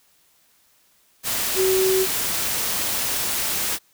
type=tone in noise; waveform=sine; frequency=377.8 Hz; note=F#4; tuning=36 cents sharp; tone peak=-17 dBFS; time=1.55-2.07 s; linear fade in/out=50 ms; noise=white; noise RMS=-24 dBFS; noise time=1.23-3.79 s; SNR=+4 dB; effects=white hiss -60 dBFS RMS until 3.93 s